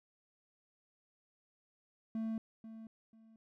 triangle tone with echo, 222.9 Hz, A3, 23 cents sharp, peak -33 dBFS, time 2.15-2.38 s, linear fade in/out 2 ms, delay 490 ms, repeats 2, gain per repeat -12 dB, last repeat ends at 3.36 s, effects none

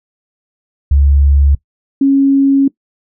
sine tone pair in turn, 70.4 / 274.7 Hz, C#2 / C#4, +27 / -16 cents, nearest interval 2 octaves, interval 2357 cents, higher second, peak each -6 dBFS, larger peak neither, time 0.91-1.55 / 2.01-2.68 s, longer second, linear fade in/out 5 ms, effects noise-tail reverb RT60 0.1 s tail -20 dB re dry

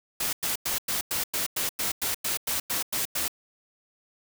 white noise bursts, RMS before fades -28 dBFS, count 14, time 0.2-3.281 s, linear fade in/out 5 ms, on 130 ms, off 97 ms, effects none

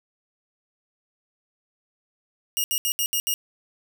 10% pulse tone bursts at uneven times, 2851 Hz, F7, 35 cents sharp, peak -13 dBFS, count 6, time 2.57-2.64 / 2.71-2.78 / 2.85-2.92 / 2.99-3.06 / 3.13-3.2 / 3.27-3.34 s, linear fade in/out 0 ms, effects none

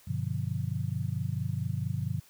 sine chord, G dominant seventh, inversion none, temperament just, 98 / 122.5 / 147 / 176.4 Hz, G2 / B2 / D3 / F3, 0 / -14 / +2 / +18 cents, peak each -34 / -33 / -35 / -38 dBFS, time 0.07-2.2 s, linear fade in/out 10 ms, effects white hiss -59 dBFS RMS until 2.29 s

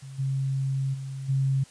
sine tone with level steps, 134.9 Hz, C#3, 47 cents flat, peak -38 / -24 / -32 / -21 dBFS, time 0.02-1.64 s, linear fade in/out 10 ms, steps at 0.18 / 0.93 / 1.28 s, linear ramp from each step 20 ms, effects white hiss -53 dBFS RMS until 1.7 s + resampled to 22050 Hz

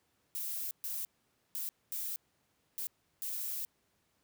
violet noise bursts at uneven times, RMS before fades -38 dBFS, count 6, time 0.35-0.71 / 0.84-1.05 / 1.55-1.69 / 1.92-2.16 / 2.78-2.87 / 3.22-3.65 s, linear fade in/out 0 ms, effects pink hiss -75 dBFS RMS until 4.23 s + high-pass 80 Hz 12 dB/octave

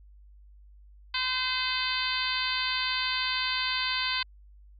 harmonic tone, 513 Hz, C5, 34 cents flat, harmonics 2 / 3 / 4 / 5 / 6 / 7 / 8 / 9, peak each -35 / -35 / -35 / -35 / -35 / -35 / -35 / -35 dBFS, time 1.14-4.23 s, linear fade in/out 5 ms, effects added 50 Hz sine -50 dBFS peak until 4.79 s + AAC 64 kbps

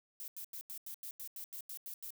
violet noise bursts, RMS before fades -45 dBFS, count 12, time 0.2-2.105 s, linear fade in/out 0 ms, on 79 ms, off 87 ms, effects none

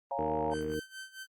sine chord, Bb minor seventh, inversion first, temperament equal, 554.4 / 698.5 / 830.6 / 932.3 Hz, Db5 / F5 / Ab5 / Bb5, 0 / 0 / 0 / 0 cents, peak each -37 dBFS, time 0.11-0.54 s, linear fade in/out 2 ms
harmonic tone, 77 Hz, D#2, 17 cents flat, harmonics 1 / 2 / 3 / 4 / 5 / 6, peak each -45 / -43 / -43 / -38 / -46 / -34 dBFS, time 0.18-0.8 s, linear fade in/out 10 ms
click train, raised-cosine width 0.5 ms, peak -36 dBFS, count 31, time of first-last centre 0.19-0.736 s, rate 54.9 Hz
sawtooth tone with tremolo, 1544 Hz, G6, 27 cents flat, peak -37 dBFS, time 0.5-1.27 s, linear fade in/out 50 ms, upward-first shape sine, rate 4.5 Hz, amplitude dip 85%
effects Opus 32 kbps

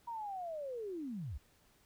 sine linear sweep, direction down, 957 to 51.91 Hz, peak -39 dBFS, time 0.07-1.38 s, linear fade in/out 10 ms, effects pink hiss -69 dBFS RMS until 1.85 s

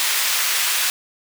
pink high-pass noise, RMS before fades -20 dBFS, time 0-0.9 s, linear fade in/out 0 ms, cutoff 1700 Hz, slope 12 dB/octave, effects none

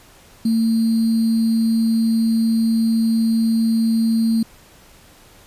sine tone with sample-and-hold, 226.1 Hz, A3, 47 cents sharp, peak -14 dBFS, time 0.45-4.43 s, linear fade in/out 5 ms, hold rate 4410 Hz, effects pink hiss -48 dBFS RMS until 5.46 s + resampled to 32000 Hz

